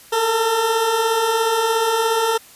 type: beating tone pair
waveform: 20% pulse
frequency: 436.4 / 453.4 Hz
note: A4 / A#4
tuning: -14 / -48 cents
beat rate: 17 Hz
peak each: -20 / -12 dBFS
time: 0.12-2.38 s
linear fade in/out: 10 ms
effects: white hiss -45 dBFS RMS until 2.55 s + resampled to 32000 Hz